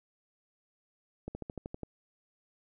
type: slowing click train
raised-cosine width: 2 ms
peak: -25 dBFS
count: 8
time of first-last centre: 1.28-1.833 s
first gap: 70 ms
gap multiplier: 1.04
effects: none